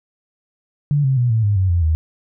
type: tone with pitch steps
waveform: sine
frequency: 145.3 / 133.24 / 122.18 / 112.04 / 102.74 / 94.22 / 86.4 / 79.23 Hz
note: D3 / C3 / B2 / A2 / G#2 / F#2 / F2 / D#2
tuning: -18 / +32 / -18 / +32 / -18 / +32 / -18 / +32 cents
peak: -13 dBFS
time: 0.91-1.95 s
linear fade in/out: 0 ms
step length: 130 ms
effects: none